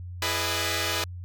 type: chord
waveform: 5% pulse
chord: E major seventh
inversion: none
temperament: equal with one note detuned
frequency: 329.6 / 415.3 / 493.9 / 607.7 Hz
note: E4 / G#4 / B4 / D#5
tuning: 0 / 0 / 0 / -41 cents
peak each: -20 dBFS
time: 0.22-1.04 s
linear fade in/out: 2 ms
effects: added 89 Hz sine -35 dBFS peak until 1.24 s